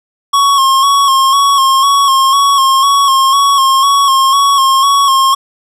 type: tone with vibrato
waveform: square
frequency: 1094 Hz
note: C#6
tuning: 23 cents flat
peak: -7 dBFS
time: 0.33-5.35 s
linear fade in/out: 10 ms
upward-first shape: square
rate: 2 Hz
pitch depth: 37 cents each way
effects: low-pass 11000 Hz 12 dB/octave + 8-bit